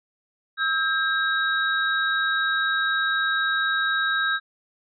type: tone cluster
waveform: sine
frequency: 1298 / 1601 / 3819 Hz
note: E6 / G6 / A#7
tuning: -27 / +36 / +41 cents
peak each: -27 / -22 / -29 dBFS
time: 0.57-4.4 s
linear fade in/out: 50 ms
effects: none